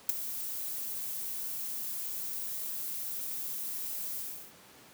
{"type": "noise with ADSR envelope", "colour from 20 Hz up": "violet", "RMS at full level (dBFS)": -22, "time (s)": [0.09, 4.53], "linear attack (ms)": 4, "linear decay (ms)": 12, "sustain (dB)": -15, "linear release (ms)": 350, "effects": ["pink hiss -55 dBFS RMS until 4.93 s", "high-pass 150 Hz 12 dB/octave"]}